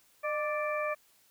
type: harmonic tone with a mistuned harmonic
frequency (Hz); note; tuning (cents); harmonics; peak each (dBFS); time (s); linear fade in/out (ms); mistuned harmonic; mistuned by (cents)
587.3; D5; 0; 1 / 2 / 3 / 4; -32 / -35 / -40 / -38; 0.23-0.95; 20; 1; +54
effects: white hiss -65 dBFS RMS until 1.3 s